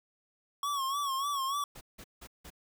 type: tone with vibrato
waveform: square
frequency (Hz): 1108.7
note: C#6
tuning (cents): 0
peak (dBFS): -31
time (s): 0.63-1.64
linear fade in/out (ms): 2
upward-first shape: sine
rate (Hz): 3.4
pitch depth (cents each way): 82
type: noise bursts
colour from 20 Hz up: pink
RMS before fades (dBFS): -48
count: 4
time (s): 1.75-2.504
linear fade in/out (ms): 10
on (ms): 61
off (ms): 170
effects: none